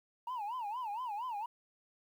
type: tone with vibrato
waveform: sine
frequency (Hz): 912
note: A#5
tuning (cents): -38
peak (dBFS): -34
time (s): 0.27-1.46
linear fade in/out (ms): 5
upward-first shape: sine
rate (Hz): 4.3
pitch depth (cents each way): 210
effects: tanh soft clip ceiling -35 dBFS + 11-bit